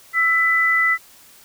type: tone pair together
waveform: sine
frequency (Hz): 1327.6 / 1994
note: E6 / B6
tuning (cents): +12 / +16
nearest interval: perfect fifth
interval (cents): 704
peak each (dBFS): -21 / -15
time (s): 0.13-0.98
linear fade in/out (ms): 50
effects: white hiss -48 dBFS RMS until 1.44 s